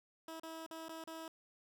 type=tone with dropouts; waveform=15% pulse; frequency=323.8 Hz; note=E4; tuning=31 cents flat; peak=-39 dBFS; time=0.28-1.28 s; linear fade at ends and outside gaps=2 ms; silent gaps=0.398-0.433 / 0.664-0.71 / 0.884-0.892 / 1.04-1.074 s; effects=none